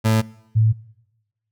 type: tone pair in turn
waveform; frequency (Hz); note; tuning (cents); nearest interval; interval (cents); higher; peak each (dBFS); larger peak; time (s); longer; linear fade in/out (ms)
30% pulse / sine; 110.3 / 110.3; A2 / A2; +5 / +5; unison; 0; neither; -12; neither; 0.04-0.22 / 0.55-0.73; neither; 20
effects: noise-tail reverb RT60 1.0 s tail -23 dB re dry